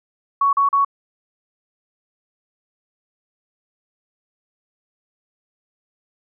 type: tone bursts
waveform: sine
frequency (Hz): 1116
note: C#6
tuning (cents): +11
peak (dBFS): -13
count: 3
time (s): 0.41-0.848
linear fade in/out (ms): 5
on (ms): 120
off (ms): 39
effects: none